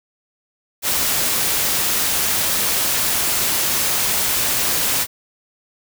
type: noise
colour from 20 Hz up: white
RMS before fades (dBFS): -19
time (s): 0.82-5.07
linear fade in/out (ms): 50
effects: none